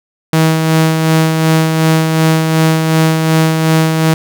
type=tone with tremolo; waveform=sawtooth; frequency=160 Hz; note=D#3; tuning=49 cents sharp; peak=-3 dBFS; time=0.33-4.14 s; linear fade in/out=2 ms; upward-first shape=sine; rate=2.7 Hz; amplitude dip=40%; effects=none